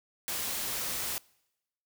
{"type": "noise", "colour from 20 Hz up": "white", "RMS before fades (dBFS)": -34, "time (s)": [0.28, 1.18], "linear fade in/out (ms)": 0, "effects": ["noise-tail reverb RT60 0.9 s tail -25 dB re dry"]}